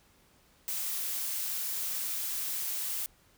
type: noise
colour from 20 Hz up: blue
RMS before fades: -34 dBFS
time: 0.68-3.06 s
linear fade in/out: 0 ms
effects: pink hiss -64 dBFS RMS until 3.37 s